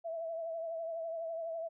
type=tone with vibrato; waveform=sine; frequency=659 Hz; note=E5; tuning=1 cent flat; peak=-36 dBFS; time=0.04-1.69 s; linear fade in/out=20 ms; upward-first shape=triangle; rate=12 Hz; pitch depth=50 cents each way; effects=none